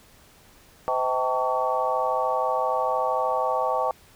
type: tone cluster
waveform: sine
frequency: 512 / 636 / 782 / 895 / 1129 Hz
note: C5 / D#5 / G5 / A5 / C#6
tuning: -38 / +38 / -4 / +29 / +31 cents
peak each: -28 dBFS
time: 0.88-3.91 s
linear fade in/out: 0 ms
effects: pink hiss -54 dBFS RMS until 4.15 s